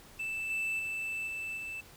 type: tone with level steps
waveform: triangle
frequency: 2644 Hz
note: E7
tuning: 5 cents sharp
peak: -32 / -29 / -32 / -34 / -36 dBFS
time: 0.19-1.81 s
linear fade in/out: 10 ms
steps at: 0.5 / 0.79 / 1.27 / 1.57 s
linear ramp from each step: 5 ms
effects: pink hiss -55 dBFS RMS until 1.96 s